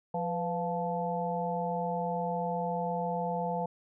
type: harmonic tone with a mistuned harmonic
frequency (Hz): 174.61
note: F3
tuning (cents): 0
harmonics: 1 / 3 / 4 / 5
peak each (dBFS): -35 / -35 / -35 / -35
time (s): 0.14-3.66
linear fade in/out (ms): 5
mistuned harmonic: 3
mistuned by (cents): -76
effects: none